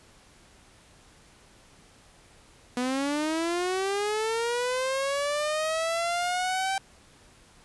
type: linear sweep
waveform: sawtooth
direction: up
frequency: 243.9 to 780 Hz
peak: -22 dBFS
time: 2.77-6.78 s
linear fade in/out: 2 ms
effects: pink hiss -56 dBFS RMS until 7.64 s + resampled to 24000 Hz